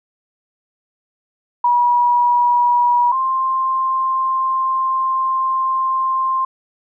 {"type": "tone pair in turn", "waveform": "sine", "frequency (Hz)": [967, 1052], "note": ["B5", "C6"], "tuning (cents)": [-37, 9], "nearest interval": "minor second", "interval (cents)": 146, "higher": "second", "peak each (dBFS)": [-11, -15], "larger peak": "first", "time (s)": [[1.64, 3.12], [3.12, 6.45]], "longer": "second", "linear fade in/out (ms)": 5, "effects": []}